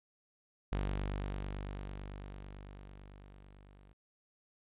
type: tone with level ramp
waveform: sawtooth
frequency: 49 Hz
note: G1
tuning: in tune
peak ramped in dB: -28 to -54 dBFS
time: 0.72-3.93 s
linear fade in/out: 0 ms
effects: resampled to 8000 Hz